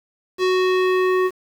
square tone with low-pass filter sweep, 370.2 Hz, F#4, 1 cent sharp, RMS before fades -18 dBFS, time 0.38-1.31 s, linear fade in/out 50 ms, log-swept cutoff 4700 to 1700 Hz, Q 1.2, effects 7-bit

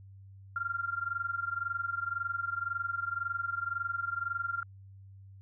sine tone with amplitude modulation, 1387 Hz, F6, 12 cents flat, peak -28 dBFS, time 0.56-4.63 s, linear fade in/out 2 ms, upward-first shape sine, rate 21.9 Hz, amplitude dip 85%, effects added 97 Hz sine -49 dBFS peak until 5.41 s

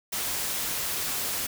white noise, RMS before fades -30 dBFS, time 0.12-1.47 s, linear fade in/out 10 ms, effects none

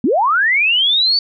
sine linear sweep, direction up, 201.3 to 4576 Hz, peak -11 dBFS, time 0.04-1.19 s, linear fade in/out 2 ms, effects none

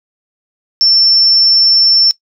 sine tone, 5390 Hz, E8, 38 cents sharp, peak -6 dBFS, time 0.81-2.11 s, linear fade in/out 0 ms, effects noise-tail reverb RT60 0.1 s tail -20 dB re dry

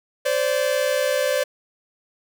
45% pulse tone pair together, 519.6 / 580 Hz, C5 / D5, -12 / -22 cents, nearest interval major second, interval 190 cents, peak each -22 dBFS, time 0.25-1.44 s, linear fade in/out 10 ms, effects none

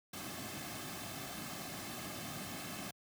pink noise with comb filter, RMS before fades -44 dBFS, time 0.13-2.91 s, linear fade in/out 5 ms, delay 2.1 ms, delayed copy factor -0.6, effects high-pass 100 Hz 12 dB/octave

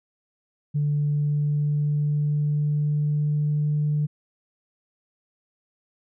sine tone with pitch glide, 146.83 to 149.14 Hz, D3 to D3, 0 to +27 cents, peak -19 dBFS, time 0.74-4.07 s, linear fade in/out 20 ms, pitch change +27 cents, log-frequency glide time 1.02-3.73 s, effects tanh soft clip ceiling -16 dBFS

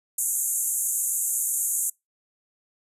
pink band-pass noise, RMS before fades -26 dBFS, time 0.18-1.9 s, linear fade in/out 5 ms, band 6700 to 13000 Hz, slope 96 dB/octave, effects noise-tail reverb RT60 0.2 s tail -26 dB re dry

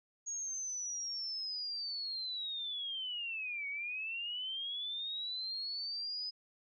sine linear two-way sweep, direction down then up, 6645 to 2224 to 5040 Hz, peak -37 dBFS, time 0.26-6.31 s, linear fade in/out 20 ms, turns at 3.68 s, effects none

